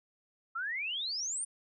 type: exponential sweep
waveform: sine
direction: up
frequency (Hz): 1300 to 9470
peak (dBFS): -33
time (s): 0.55-1.45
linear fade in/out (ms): 10
effects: none